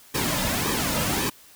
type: noise with flanger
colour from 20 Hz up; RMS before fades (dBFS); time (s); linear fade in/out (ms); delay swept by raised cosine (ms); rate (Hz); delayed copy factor
pink; -25; 0.14-1.3; 10; 1.4 to 2.7; 1.8; -0.7
effects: white hiss -51 dBFS RMS until 1.55 s